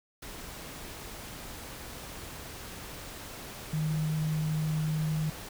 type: tone in noise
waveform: sine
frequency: 155.56 Hz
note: D#3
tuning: in tune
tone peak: -27 dBFS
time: 3.73-5.3 s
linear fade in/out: 5 ms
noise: pink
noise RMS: -43 dBFS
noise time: 0.22-5.49 s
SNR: +13 dB
effects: none